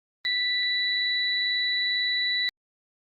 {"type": "tone pair together", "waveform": "sine", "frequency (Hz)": [1975.5, 3951], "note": ["B6", "B7"], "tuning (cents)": [0, 0], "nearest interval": "octave", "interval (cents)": 1200, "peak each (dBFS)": [-27, -25], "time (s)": [0.25, 2.49], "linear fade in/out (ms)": 0, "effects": ["Opus 24 kbps"]}